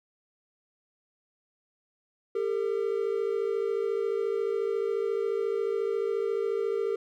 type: tone pair together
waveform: triangle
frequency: 399.6 / 453.8 Hz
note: G4 / A#4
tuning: +33 / -47 cents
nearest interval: major second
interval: 220 cents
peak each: -27 dBFS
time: 2.35-6.96 s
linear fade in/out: 5 ms
effects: none